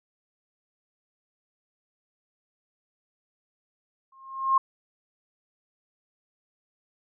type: tone with exponential growth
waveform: sine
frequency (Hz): 1069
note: C6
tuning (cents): +37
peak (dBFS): -15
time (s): 4.12-4.58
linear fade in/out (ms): 5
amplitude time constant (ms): 100
effects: none